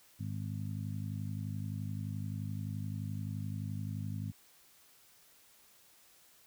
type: harmonic tone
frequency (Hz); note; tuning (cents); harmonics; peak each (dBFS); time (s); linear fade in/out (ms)
51.6; G#1; -10; 2 / 3 / 4 / 5; -38 / -42 / -44 / -48; 0.19-4.32; 20
effects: white hiss -63 dBFS RMS until 6.46 s